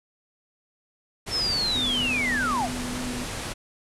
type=low-pass noise; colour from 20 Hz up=pink; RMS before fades=-33 dBFS; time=1.26-3.54 s; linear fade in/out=20 ms; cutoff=11000 Hz; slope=48 dB/octave
type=linear sweep; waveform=sine; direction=down; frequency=5400 to 587.3 Hz; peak=-23 dBFS; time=1.3-2.69 s; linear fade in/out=50 ms
type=tone with vibrato; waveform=sine; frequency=248.1 Hz; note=B3; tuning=8 cents sharp; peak=-31 dBFS; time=1.75-3.24 s; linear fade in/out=2 ms; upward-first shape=triangle; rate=3.4 Hz; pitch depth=18 cents each way
effects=none